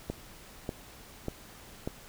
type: click train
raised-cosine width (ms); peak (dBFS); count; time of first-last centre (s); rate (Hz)
2; -19; 4; 0.1-1.875; 1.69
effects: pink hiss -51 dBFS RMS until 2.08 s